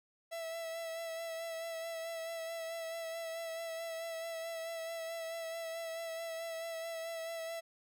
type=tone with vibrato; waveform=45% pulse; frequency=659.3 Hz; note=E5; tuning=in tune; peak=-39 dBFS; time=0.31-7.61 s; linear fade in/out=20 ms; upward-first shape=sine; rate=4.6 Hz; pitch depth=24 cents each way; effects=none